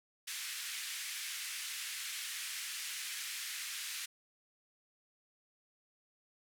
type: band-pass noise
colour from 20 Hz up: pink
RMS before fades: -42 dBFS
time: 0.27-4.06 s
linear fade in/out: 10 ms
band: 1800 to 13000 Hz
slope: 24 dB/octave
effects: none